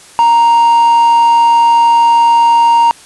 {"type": "tone with quantisation", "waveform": "triangle", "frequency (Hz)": 932.3, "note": "A#5", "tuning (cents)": 0, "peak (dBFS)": -3, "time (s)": [0.19, 2.91], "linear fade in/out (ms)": 0, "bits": 5, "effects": ["white hiss -38 dBFS RMS until 3.05 s", "resampled to 24000 Hz"]}